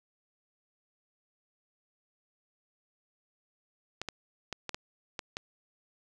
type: clicks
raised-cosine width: 0.2 ms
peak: -18 dBFS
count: 7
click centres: 4.016 / 4.087 / 4.527 / 4.693 / 4.745 / 5.192 / 5.369 s
effects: none